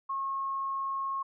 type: tone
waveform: sine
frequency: 1086 Hz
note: C#6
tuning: 36 cents flat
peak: -30 dBFS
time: 0.09-1.23 s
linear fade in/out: 10 ms
effects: none